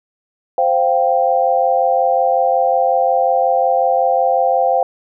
sine chord, C suspended fourth, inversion none, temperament equal, 523.3 / 698.5 / 784 Hz, C5 / F5 / G5, 0 / 0 / 0 cents, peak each -16 dBFS, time 0.58-4.83 s, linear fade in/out 2 ms, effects none

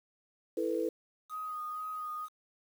sine chord, E suspended fourth, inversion none, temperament equal, 329.6 / 440 / 493.9 Hz, E4 / A4 / B4, 0 / 0 / 0 cents, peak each -34 dBFS, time 0.57-0.89 s, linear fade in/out 5 ms
sine tone with vibrato, 1244.5 Hz, D#6, in tune, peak -36 dBFS, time 1.29-2.29 s, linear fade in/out 50 ms, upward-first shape sine, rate 2.1 Hz, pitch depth 19 cents each way
effects 9-bit

